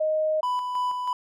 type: tone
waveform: sine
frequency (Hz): 622.3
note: D#5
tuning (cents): 0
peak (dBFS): -21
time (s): 0-0.41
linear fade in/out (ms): 10
type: tone with tremolo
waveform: triangle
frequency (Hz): 994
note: B5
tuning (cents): +11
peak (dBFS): -21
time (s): 0.43-1.13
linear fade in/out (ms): 2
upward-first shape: square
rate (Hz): 3.1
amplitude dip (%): 40
effects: none